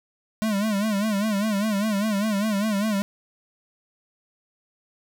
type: tone with vibrato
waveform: square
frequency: 208.2 Hz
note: G#3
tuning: 5 cents sharp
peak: -22 dBFS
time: 0.42-3.02 s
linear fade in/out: 0 ms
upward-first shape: sine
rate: 5 Hz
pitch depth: 110 cents each way
effects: none